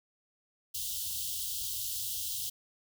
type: band-stop noise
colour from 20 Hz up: white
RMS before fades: -36 dBFS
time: 0.74-2.5 s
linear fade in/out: 10 ms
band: 120 to 2900 Hz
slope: 96 dB/octave
effects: none